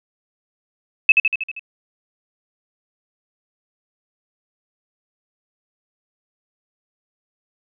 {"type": "tone with echo", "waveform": "sine", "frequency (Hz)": 2600, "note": "E7", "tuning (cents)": -24, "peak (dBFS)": -5, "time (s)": [1.09, 1.12], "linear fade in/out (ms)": 2, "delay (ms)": 79, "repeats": 6, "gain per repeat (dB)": -4, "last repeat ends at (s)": 1.594, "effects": []}